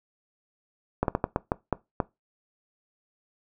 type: slowing click train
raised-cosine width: 1 ms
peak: -9 dBFS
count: 8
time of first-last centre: 1.03-2.002 s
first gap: 52 ms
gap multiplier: 1.32
effects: noise-tail reverb RT60 0.2 s tail -20 dB re dry